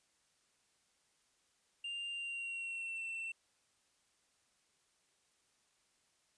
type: tone with pitch glide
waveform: triangle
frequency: 2794 to 2691 Hz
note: F7 to E7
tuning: 0 to +35 cents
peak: -38 dBFS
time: 1.84-3.32 s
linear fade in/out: 5 ms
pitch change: -65 cents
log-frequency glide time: 2.1-3.01 s
effects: white hiss -75 dBFS RMS until 6.37 s + resampled to 22050 Hz